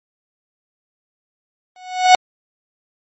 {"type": "tone with exponential growth", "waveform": "45% pulse", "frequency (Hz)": 736, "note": "F#5", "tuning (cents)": -9, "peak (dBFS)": -3, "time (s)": [1.76, 2.15], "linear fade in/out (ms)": 1, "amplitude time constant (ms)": 83, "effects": ["low-pass 7000 Hz 12 dB/octave", "MP3 32 kbps"]}